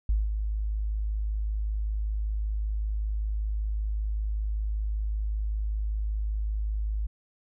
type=tone with ADSR envelope; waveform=sine; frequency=52.6 Hz; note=G#1; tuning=23 cents sharp; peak=-20 dBFS; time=0.09-7.07 s; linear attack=3 ms; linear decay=190 ms; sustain=-6 dB; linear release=11 ms; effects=none